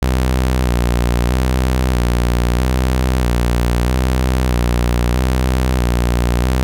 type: tone with vibrato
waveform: sawtooth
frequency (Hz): 61.74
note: B1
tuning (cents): 0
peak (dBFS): -9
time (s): 0.02-6.63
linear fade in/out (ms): 0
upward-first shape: square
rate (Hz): 0.78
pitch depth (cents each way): 53
effects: none